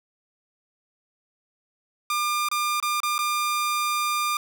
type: tone with dropouts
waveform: sawtooth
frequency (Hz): 1200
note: D6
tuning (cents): +37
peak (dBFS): -19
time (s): 2.1-4.37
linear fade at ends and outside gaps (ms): 2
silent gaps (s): 2.487-2.514 / 2.801-2.826 / 3.003-3.032 / 3.181-3.189
effects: none

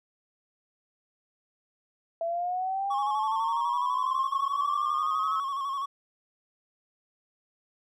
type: linear sweep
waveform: sine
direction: up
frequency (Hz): 662 to 1300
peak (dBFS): -27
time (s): 2.21-5.4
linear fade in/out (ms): 2
type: tone with vibrato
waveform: triangle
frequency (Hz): 1100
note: C#6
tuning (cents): -14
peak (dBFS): -27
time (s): 2.9-5.86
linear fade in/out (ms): 10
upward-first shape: square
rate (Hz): 12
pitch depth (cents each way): 43
effects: none

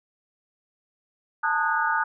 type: tone cluster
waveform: sine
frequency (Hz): 860 / 898 / 1234 / 1468 / 1636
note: A5 / A5 / D#6 / F#6 / G#6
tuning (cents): -40 / +35 / -15 / -14 / -26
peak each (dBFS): -33 / -26 / -27 / -25 / -33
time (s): 1.43-2.04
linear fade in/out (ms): 10
effects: none

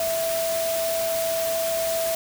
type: tone in noise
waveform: sine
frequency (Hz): 659.3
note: E5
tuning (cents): 0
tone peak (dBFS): -23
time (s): 0-2.15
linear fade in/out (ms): 2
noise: white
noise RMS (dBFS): -30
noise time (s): 0-2.15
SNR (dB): +4
effects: none

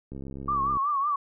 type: click train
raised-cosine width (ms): 3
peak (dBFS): -26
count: 45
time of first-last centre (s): 0.12-0.77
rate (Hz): 67.7
type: tone with vibrato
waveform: sine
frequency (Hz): 1139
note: C#6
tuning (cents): +47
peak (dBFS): -23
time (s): 0.48-1.16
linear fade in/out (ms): 5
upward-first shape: triangle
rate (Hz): 5.4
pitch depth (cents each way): 110
effects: none

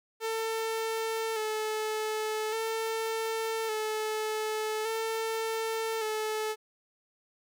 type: tone with vibrato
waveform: sawtooth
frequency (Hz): 440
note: A4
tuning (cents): 0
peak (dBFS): -26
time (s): 0.2-6.56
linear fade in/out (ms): 50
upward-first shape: square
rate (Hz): 0.43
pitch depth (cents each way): 29
effects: none

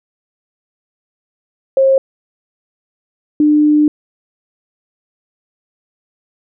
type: tone pair in turn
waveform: sine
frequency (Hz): 536 / 299.7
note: C5 / D4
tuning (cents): +42 / +35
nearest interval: minor seventh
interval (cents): 1007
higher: first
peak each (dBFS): -7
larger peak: neither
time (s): 1.77-1.98 / 3.4-3.88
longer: second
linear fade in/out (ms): 2
effects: none

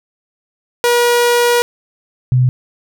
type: tone pair in turn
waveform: sawtooth / sine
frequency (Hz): 480.2 / 126.6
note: B4 / B2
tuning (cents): -49 / +43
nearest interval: octave + major seventh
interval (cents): 2308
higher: first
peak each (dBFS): -6 / -8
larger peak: first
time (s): 0.84-1.62 / 2.32-2.49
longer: first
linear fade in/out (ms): 0
effects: none

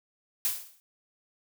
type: noise with exponential decay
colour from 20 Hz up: blue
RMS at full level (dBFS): -25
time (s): 0.45-0.8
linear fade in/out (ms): 0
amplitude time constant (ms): 74
effects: none

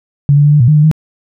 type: tone with pitch steps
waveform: sine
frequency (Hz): 142.4 / 145.3 / 147.1 / 148.8 / 119.8 / 152.2 / 149.7 / 156.5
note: C#3 / D3 / D3 / D3 / A#2 / D#3 / D3 / D#3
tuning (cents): +47 / -18 / +3 / +23 / +48 / -38 / +33 / +10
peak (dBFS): -4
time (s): 0.29-0.914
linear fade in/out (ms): 0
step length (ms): 78
effects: none

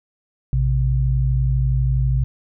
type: tone pair together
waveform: sine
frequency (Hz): 58.04 / 130.3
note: A#1 / C3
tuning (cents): -7 / -7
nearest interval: octave + major second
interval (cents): 1400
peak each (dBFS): -18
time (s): 0.53-2.24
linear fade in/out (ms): 0
effects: none

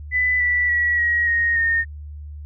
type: tone with pitch steps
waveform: sine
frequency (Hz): 1997 / 1963.8 / 1931.2 / 1899.1 / 1867.6 / 1836.6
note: B6 / B6 / B6 / A#6 / A#6 / A#6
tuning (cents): +19 / -10 / -39 / +32 / +3 / -26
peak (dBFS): -16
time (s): 0.11-1.85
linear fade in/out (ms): 50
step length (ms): 290
effects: added 74 Hz sine -32 dBFS peak until 2.45 s

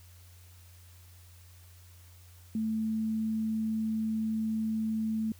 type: tone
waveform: sine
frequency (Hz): 220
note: A3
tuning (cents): 0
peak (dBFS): -28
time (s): 2.55-5.32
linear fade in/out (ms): 2
effects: added 88 Hz sine -52 dBFS peak until 5.39 s + white hiss -60 dBFS RMS until 5.39 s

